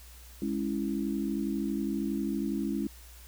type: chord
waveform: sine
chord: C# minor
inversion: second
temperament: equal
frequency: 207.7 / 277.2 / 329.6 Hz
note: G#3 / C#4 / E4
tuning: 0 / 0 / 0 cents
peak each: -32 / -33 / -34 dBFS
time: 0.42-2.87 s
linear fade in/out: 2 ms
effects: added 60 Hz sine -49 dBFS peak until 3.27 s + white hiss -54 dBFS RMS until 3.27 s